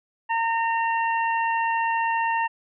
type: harmonic tone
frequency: 915 Hz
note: A#5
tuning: 32 cents flat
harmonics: 1 / 2 / 3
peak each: -22 / -28 / -32 dBFS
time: 0.29-2.48 s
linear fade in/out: 20 ms
effects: none